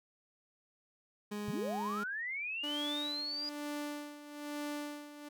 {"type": "tone", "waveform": "30% pulse", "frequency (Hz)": 207.7, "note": "G#3", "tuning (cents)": 0, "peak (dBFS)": -35, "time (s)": [1.31, 2.04], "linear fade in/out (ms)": 10}
{"type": "linear sweep", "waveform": "sine", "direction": "up", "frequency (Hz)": [109.1, 4891], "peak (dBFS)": -36, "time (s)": [1.48, 3.49], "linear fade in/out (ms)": 0}
{"type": "tone with tremolo", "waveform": "sawtooth", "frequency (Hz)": 293.7, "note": "D4", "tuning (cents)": 0, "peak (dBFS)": -33, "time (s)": [2.63, 5.29], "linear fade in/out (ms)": 10, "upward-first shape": "sine", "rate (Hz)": 1.1, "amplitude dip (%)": 75}
{"effects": []}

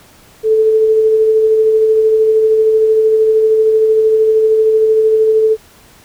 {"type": "tone with tremolo", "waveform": "sine", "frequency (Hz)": 438.2, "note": "A4", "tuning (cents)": -7, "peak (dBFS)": -6, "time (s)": [0.43, 5.57], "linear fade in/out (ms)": 50, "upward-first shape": "sine", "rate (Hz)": 13, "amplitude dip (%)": 30, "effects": ["pink hiss -44 dBFS RMS until 6.04 s"]}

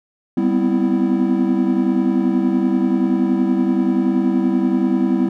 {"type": "chord", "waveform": "triangle", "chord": "C major seventh", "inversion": "second", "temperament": "equal with one note detuned", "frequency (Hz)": [196, 246.9, 257.4, 329.6], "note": ["G3", "B3", "C4", "E4"], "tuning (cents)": [0, 0, -28, 0], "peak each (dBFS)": -18, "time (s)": [0.37, 5.29], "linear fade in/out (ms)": 5, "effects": []}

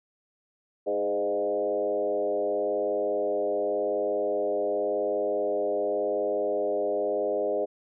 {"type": "tone with frequency modulation", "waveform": "sine", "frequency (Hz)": 512, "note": "C5", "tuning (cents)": -38, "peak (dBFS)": -24, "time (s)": [0.86, 7.66], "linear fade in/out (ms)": 20, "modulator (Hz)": 99.1, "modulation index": 1.5, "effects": []}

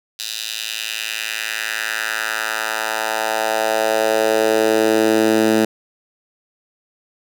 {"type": "tone with high-pass filter sweep", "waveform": "10% pulse", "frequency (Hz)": 110, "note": "A2", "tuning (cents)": 0, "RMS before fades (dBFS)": -19, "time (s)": [0.19, 5.65], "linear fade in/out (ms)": 5, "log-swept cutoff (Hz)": [4000, 250], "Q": 1.9, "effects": []}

